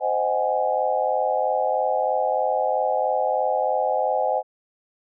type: chord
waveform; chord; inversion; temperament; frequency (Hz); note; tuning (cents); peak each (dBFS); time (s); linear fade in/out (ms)
sine; Ab dominant seventh; first; just; 519.1 / 623 / 747.5 / 830.6; C5 / Eb5 / Gb5 / Ab5; -14 / +2 / +17 / 0; -25; 0-4.43; 50
effects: none